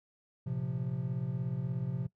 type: chord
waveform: triangle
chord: Bb suspended second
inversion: none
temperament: equal with one note detuned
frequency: 114.01 / 130.81 / 174.61 Hz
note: Bb2 / C3 / F3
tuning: -38 / 0 / 0 cents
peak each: -38 / -32 / -36 dBFS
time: 0.46-2.07 s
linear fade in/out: 10 ms
effects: noise-tail reverb RT60 0.1 s tail -20 dB re dry